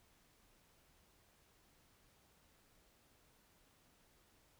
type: silence
effects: pink hiss -71 dBFS RMS until 4.59 s